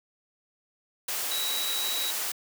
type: tone in noise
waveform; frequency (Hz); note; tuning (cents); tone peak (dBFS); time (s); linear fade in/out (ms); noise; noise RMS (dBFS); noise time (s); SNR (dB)
sine; 3883; B7; -30; -30; 1.31-2.11; 5; white; -31; 1.08-2.32; -2
effects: high-pass 400 Hz 12 dB/octave